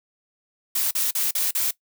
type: noise bursts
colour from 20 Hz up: blue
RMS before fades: -23 dBFS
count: 5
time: 0.75-1.71 s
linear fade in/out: 5 ms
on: 160 ms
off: 40 ms
effects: noise-tail reverb RT60 0.1 s tail -19 dB re dry